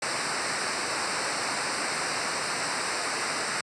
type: noise with comb filter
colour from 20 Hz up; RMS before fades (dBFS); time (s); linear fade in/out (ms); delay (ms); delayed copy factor
pink; -29; 0.02-3.61; 5; 0.3; -0.8
effects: high-pass 150 Hz 12 dB/octave + resampled to 22050 Hz